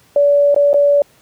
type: tone with dropouts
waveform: sine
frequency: 574 Hz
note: D5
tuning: 40 cents flat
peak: -8 dBFS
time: 0.16-1.02 s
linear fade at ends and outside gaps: 2 ms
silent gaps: 0.545-0.562 / 0.732-0.742 s
effects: pink hiss -51 dBFS RMS until 1.21 s + high-pass 80 Hz 12 dB/octave